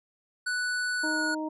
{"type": "tone with pitch glide", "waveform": "square", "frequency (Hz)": [1483, 1458.4], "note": ["F#6", "F#6"], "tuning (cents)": [4, -25], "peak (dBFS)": -28, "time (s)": [0.46, 1.35], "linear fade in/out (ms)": 10, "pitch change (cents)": -29, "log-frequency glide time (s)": [0.97, 1.23]}
{"type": "harmonic tone", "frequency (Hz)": 311.1, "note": "D#4", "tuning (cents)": 0, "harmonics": [1, 2, 3], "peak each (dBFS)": [-31, -37, -37], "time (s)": [1.03, 1.49], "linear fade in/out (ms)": 10}
{"effects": ["resampled to 24000 Hz"]}